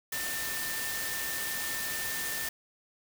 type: tone in noise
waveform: sine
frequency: 1794 Hz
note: A6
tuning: 33 cents sharp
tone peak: -37 dBFS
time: 0.12-2.49 s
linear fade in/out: 5 ms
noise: white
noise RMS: -35 dBFS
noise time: 0.12-2.49 s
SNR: -5 dB
effects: none